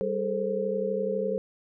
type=tone cluster; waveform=sine; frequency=195.6 / 416.8 / 448.8 / 525 Hz; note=G3 / G#4 / A4 / C5; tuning=-4 / +6 / +34 / +6 cents; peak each=-33 / -33 / -30 / -30 dBFS; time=0.01-1.38 s; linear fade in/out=0 ms; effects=none